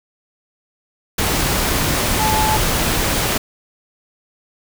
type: tone in noise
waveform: sine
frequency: 866 Hz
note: A5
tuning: 28 cents flat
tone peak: -17 dBFS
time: 2.19-2.57 s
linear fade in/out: 5 ms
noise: pink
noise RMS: -18 dBFS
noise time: 1.18-3.38 s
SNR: -2 dB
effects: none